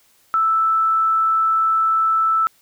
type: tone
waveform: sine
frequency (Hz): 1318.5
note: E6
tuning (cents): 0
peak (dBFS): -14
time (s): 0.34-2.47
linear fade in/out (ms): 0
effects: white hiss -57 dBFS RMS until 2.61 s